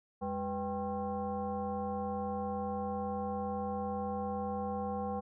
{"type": "tone with frequency modulation", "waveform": "sine", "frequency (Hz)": 493.9, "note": "B4", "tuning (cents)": 0, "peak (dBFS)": -33, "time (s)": [0.21, 5.21], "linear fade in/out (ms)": 20, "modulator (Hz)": 290, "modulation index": 1.5, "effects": []}